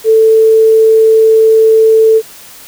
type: tone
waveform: sine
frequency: 442.9 Hz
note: A4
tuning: 11 cents sharp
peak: -3 dBFS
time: 0.04-2.22 s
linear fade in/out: 50 ms
effects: white hiss -34 dBFS RMS until 2.67 s